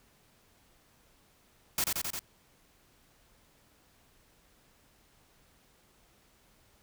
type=noise with echo; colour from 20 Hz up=white; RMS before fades=-29 dBFS; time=1.78-1.84 s; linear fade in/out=2 ms; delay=88 ms; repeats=4; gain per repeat=-2 dB; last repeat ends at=2.192 s; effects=pink hiss -65 dBFS RMS until 6.82 s